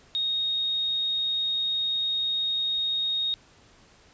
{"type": "tone", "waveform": "sine", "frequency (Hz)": 3729, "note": "A#7", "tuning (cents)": 0, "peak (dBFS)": -24, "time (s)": [0.15, 3.34], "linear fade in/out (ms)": 0, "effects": ["pink hiss -56 dBFS RMS until 4.13 s", "resampled to 16000 Hz"]}